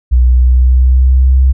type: tone with pitch glide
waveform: sine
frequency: 61.74 to 65.41 Hz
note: B1 to C2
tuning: 0 to 0 cents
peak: -4 dBFS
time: 0.11-1.53 s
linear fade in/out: 20 ms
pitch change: +100 cents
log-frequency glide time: 0.25-1.4 s
effects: none